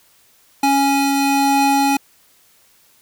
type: tone pair together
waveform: square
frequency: 277.2 / 830.6 Hz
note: C#4 / G#5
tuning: 0 / 0 cents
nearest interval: octave + perfect fifth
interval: 1900 cents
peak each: -17 dBFS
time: 0.63-1.97 s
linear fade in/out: 5 ms
effects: white hiss -54 dBFS RMS until 3.01 s